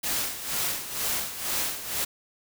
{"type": "noise with tremolo", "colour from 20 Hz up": "white", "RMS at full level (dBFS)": -27, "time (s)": [0.03, 2.05], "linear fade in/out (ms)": 10, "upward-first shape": "sine", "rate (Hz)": 2.1, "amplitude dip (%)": 70, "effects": []}